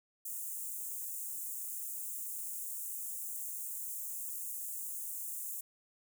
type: high-pass noise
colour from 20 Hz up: white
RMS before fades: -41 dBFS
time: 0.25-5.61 s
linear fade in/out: 5 ms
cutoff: 7000 Hz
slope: 48 dB/octave
effects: none